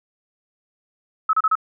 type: tone bursts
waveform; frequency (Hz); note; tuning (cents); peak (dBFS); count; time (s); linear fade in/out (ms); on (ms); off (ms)
sine; 1290; E6; -38; -14; 4; 1.29-1.554; 5; 42; 32
effects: none